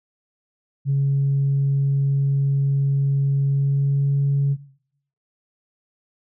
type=tone with pitch glide; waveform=sine; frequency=138.59 to 139.96 Hz; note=C#3 to C#3; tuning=0 to +17 cents; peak=-15 dBFS; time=0.85-4.57 s; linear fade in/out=50 ms; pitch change=+17 cents; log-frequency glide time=3.47-4.16 s; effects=noise-tail reverb RT60 0.7 s tail -19 dB re dry + tanh soft clip ceiling -13 dBFS